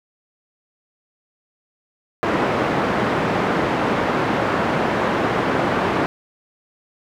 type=band-pass noise; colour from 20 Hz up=pink; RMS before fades=-20 dBFS; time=2.23-6.06 s; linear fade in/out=0 ms; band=190 to 1600 Hz; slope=12 dB/octave; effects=none